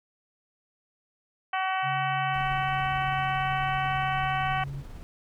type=harmonic tone; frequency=378 Hz; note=F#4; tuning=37 cents sharp; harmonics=2 / 3 / 4 / 5 / 6 / 7 / 8; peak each=-28 / -32 / -34 / -36 / -38 / -39 / -40 dBFS; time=1.53-4.64 s; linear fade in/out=5 ms
type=tone; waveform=sine; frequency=138.59 Hz; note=C#3; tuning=in tune; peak=-33 dBFS; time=1.82-4.84 s; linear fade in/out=50 ms
type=noise with tremolo; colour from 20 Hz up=brown; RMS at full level=-40 dBFS; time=2.34-5.03 s; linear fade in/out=0 ms; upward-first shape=sine; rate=18 Hz; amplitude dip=30%
effects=none